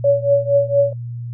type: tone with tremolo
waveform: sine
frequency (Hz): 565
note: C#5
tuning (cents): +33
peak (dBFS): -8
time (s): 0.04-0.93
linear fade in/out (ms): 5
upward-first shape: triangle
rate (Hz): 4.3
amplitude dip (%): 95
effects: noise-tail reverb RT60 0.1 s tail -21 dB re dry + added 119 Hz sine -25 dBFS peak until 1.33 s